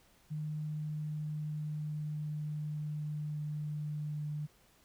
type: tone with pitch glide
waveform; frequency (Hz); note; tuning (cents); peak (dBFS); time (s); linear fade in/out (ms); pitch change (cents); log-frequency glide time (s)
sine; 152.6 to 149.89; D#3 to D3; -33 to +36; -35; 0.3-4.47; 20; -31; 0.59-3.9
effects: pink hiss -66 dBFS RMS until 4.84 s